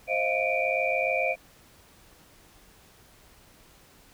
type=tone cluster; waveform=sine; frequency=527 / 627 / 694 / 2318 / 2421 Hz; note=C5 / D#5 / F5 / D7 / D#7; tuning=+12 / +13 / -11 / -23 / -48 cents; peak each=-30 dBFS; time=0.07-1.36 s; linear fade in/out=50 ms; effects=pink hiss -56 dBFS RMS until 4.13 s